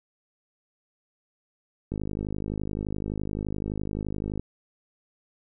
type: click train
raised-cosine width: 3 ms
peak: -18 dBFS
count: 129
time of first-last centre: 1.92-4.396 s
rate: 51.7 Hz
effects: none